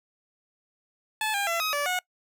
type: tone with pitch steps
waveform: 15% pulse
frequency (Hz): 866 / 803 / 674 / 1263 / 578 / 729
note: A5 / G5 / E5 / D#6 / D5 / F#5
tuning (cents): -28 / +41 / +38 / +26 / -28 / -26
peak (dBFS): -19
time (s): 1.21-1.99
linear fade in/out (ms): 2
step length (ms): 130
effects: noise-tail reverb RT60 0.1 s tail -23 dB re dry